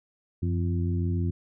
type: harmonic tone with a mistuned harmonic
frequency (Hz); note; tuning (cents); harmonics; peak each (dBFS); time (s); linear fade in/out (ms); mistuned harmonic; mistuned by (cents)
86.7; F2; -12; 1 / 2 / 3 / 4; -25 / -31 / -35 / -37; 0.42-1.31; 10; 1; +94
effects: none